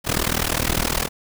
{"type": "noise with amplitude modulation", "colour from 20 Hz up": "pink", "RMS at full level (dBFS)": -18, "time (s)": [0.04, 1.09], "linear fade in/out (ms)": 50, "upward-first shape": "sine", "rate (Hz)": 39.7, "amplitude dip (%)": 95, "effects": []}